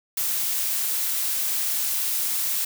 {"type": "noise", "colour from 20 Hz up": "blue", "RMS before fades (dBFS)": -25, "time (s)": [0.17, 2.65], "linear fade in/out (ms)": 5, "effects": []}